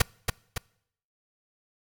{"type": "noise with echo", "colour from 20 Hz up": "pink", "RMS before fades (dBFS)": -19, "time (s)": [0, 0.02], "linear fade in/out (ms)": 5, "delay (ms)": 280, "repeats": 2, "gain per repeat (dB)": -5, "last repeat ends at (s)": 0.58, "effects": ["noise-tail reverb RT60 0.7 s tail -25 dB re dry", "AAC 64 kbps"]}